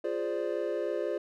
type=chord; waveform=triangle; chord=D half-diminished seventh; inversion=first; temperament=equal; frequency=349.2 / 415.3 / 523.3 / 587.3 Hz; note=F4 / Ab4 / C5 / D5; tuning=0 / 0 / 0 / 0 cents; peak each=-33 dBFS; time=0.04-1.18 s; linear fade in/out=5 ms; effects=none